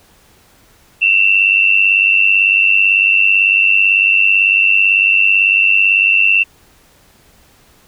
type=tone pair together; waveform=sine; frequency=2644 / 2742 Hz; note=E7 / F7; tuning=+5 / -32 cents; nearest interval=minor second; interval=63 cents; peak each=-11 dBFS; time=1.01-6.44 s; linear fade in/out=20 ms; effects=pink hiss -49 dBFS RMS until 7.87 s